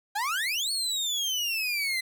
30% pulse exponential two-way sweep, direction up then down, 784 to 4435 to 2026 Hz, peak -24 dBFS, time 0.15-2.01 s, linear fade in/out 10 ms, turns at 0.71 s, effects none

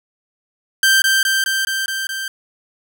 sawtooth tone with echo, 1568 Hz, G6, in tune, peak -7 dBFS, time 0.83-1.02 s, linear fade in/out 2 ms, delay 210 ms, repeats 6, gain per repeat -2 dB, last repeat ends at 2.28 s, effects none

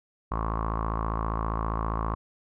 sawtooth tone with low-pass filter, 55 Hz, A1, in tune, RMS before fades -29 dBFS, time 0.31-2.15 s, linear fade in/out 10 ms, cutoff 1100 Hz, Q 9, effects none

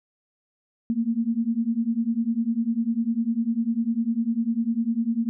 sine beating tone pair, 224.7 / 234.7 Hz, A3 / A#3, +37 / +12 cents, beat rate 10 Hz, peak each -25 / -24 dBFS, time 0.9-5.29 s, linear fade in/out 0 ms, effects none

